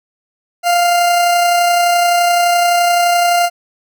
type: tone with amplitude modulation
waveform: 40% pulse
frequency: 698.5 Hz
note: F5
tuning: in tune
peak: -8 dBFS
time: 0.63-3.5 s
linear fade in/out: 50 ms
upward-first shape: sine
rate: 31.7 Hz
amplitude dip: 25%
effects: none